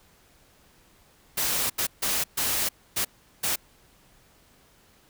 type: noise bursts at uneven times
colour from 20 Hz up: white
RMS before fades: -26 dBFS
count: 6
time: 1.37-1.7 / 1.78-1.87 / 2.02-2.24 / 2.37-2.69 / 2.96-3.05 / 3.43-3.56 s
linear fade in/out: 10 ms
effects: pink hiss -59 dBFS RMS until 5.09 s

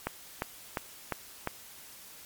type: click train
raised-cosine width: 0.5 ms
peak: -15 dBFS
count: 5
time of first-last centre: 0.07-1.474 s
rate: 2.85 Hz
effects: white hiss -50 dBFS RMS until 2.25 s + MP3 96 kbps

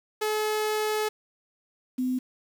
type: tone pair in turn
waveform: sawtooth / sine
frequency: 428.1 / 254.5 Hz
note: A4 / C4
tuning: -47 / -48 cents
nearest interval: major sixth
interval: 901 cents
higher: first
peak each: -21 / -24 dBFS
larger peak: first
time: 0.21-1.09 / 1.98-2.19 s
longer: first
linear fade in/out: 10 ms
effects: 8-bit

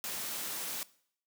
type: noise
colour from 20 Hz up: white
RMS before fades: -38 dBFS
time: 0.04-0.83 s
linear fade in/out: 0 ms
effects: noise-tail reverb RT60 0.6 s tail -20 dB re dry + high-pass 150 Hz 12 dB/octave

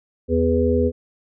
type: harmonic tone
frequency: 82.41 Hz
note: E2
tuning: in tune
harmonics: 1 / 3 / 5 / 6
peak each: -21 / -21 / -21 / -21 dBFS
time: 0.28-0.92 s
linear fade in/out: 50 ms
effects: none

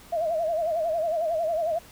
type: tone with vibrato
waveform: sine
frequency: 653 Hz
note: E5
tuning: 17 cents flat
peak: -23 dBFS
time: 0.12-1.79 s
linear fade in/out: 10 ms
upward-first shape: sine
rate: 11 Hz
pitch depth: 100 cents each way
effects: pink hiss -50 dBFS RMS until 1.91 s

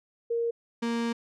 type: tone pair in turn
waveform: sine / 35% pulse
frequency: 466.2 / 233.1 Hz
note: A#4 / A#3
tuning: 0 / 0 cents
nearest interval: octave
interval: 1200 cents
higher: first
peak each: -25 dBFS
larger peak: neither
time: 0.3-0.51 / 0.82-1.13 s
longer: second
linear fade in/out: 10 ms
effects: low-pass 6000 Hz 12 dB/octave

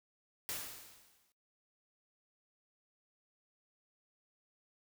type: noise with exponential decay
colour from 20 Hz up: white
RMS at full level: -38 dBFS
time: 0.49-1.32 s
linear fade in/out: 0 ms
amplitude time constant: 180 ms
effects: noise-tail reverb RT60 0.2 s tail -20 dB re dry

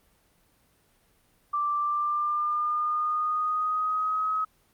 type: tone with pitch glide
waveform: sine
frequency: 1174.7 to 1273.6 Hz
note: D6 to D#6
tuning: 0 to +40 cents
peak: -24 dBFS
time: 1.53-4.45 s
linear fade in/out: 10 ms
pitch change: +140 cents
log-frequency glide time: 1.76-4.31 s
effects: pink hiss -65 dBFS RMS until 4.73 s + Opus 32 kbps

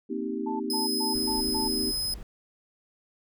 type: chord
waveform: sine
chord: C minor seventh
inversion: third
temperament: equal with one note detuned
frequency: 233.1 / 261.6 / 313.8 / 392 Hz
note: Bb3 / C4 / Eb4 / G4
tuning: 0 / 0 / +15 / 0 cents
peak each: -34 dBFS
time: 0.09-1.92 s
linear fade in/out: 20 ms
type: tone bursts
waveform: sine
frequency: 880 Hz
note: A5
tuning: in tune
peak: -32 dBFS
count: 5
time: 0.46-1.68 s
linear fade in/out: 10 ms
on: 140 ms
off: 130 ms
type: tone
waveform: sawtooth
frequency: 5070 Hz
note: D#8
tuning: 32 cents sharp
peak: -25 dBFS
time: 0.7-2.14 s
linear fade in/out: 2 ms
type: noise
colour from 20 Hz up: brown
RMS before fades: -41 dBFS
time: 1.14-2.23 s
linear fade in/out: 2 ms
effects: none

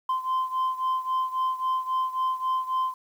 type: beating tone pair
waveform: sine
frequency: 1035 / 1038.7 Hz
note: C6 / C6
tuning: -19 / -13 cents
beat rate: 3.7 Hz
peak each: -24 / -27 dBFS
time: 0.09-2.94 s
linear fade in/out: 5 ms
effects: tanh soft clip ceiling -21 dBFS + 9-bit

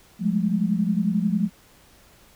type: tone cluster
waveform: sine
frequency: 176.5 / 204.5 / 215.7 Hz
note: F3 / G#3 / A3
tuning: +19 / -26 / -34 cents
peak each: -24 dBFS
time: 0.19-1.5 s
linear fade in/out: 50 ms
effects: pink hiss -54 dBFS RMS until 2.35 s

